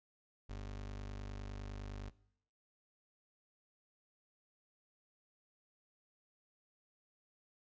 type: tone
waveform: 30% pulse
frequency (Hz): 49.8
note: G1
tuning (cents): +28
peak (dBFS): -40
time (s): 0.49-2.1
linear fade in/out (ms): 10
effects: noise-tail reverb RT60 0.7 s tail -20 dB re dry + resampled to 16000 Hz